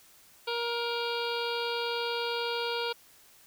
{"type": "harmonic tone", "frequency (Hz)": 471, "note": "A#4", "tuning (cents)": 18, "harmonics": [1, 2, 3, 5, 6, 7, 8, 9, 10], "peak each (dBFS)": [-33, -36, -38, -40, -41, -41, -42, -43, -43], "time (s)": [0.47, 2.93], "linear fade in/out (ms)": 10, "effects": ["white hiss -58 dBFS RMS until 3.46 s"]}